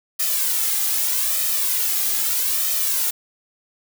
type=noise with flanger; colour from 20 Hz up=blue; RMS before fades=-21 dBFS; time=0.19-3.11 s; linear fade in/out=10 ms; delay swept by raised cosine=1.6 to 2.46 ms; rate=0.8 Hz; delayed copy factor=+0.75; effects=none